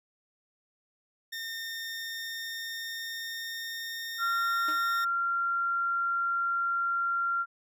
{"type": "tone with pitch glide", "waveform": "20% pulse", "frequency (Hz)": [1822, 1833.6], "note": ["A#6", "A#6"], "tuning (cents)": [-40, -29], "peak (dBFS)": -30, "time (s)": [1.32, 5.05], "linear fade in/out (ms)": 10, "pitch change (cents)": 11, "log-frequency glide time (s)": [1.68, 4.3]}
{"type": "tone", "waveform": "sine", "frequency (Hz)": 1380, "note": "F6", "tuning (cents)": -21, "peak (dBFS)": -26, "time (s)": [4.18, 7.46], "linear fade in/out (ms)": 50}
{"type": "tone with exponential decay", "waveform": "sawtooth", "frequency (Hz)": 311.1, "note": "D#4", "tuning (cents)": 0, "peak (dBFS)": -34, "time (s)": [4.68, 4.86], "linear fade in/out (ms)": 5, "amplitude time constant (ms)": 38}
{"effects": []}